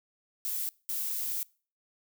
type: noise bursts at uneven times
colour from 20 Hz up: violet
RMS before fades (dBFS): -33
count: 2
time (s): 0.45-0.69 / 0.89-1.43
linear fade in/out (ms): 0
effects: noise-tail reverb RT60 0.4 s tail -24 dB re dry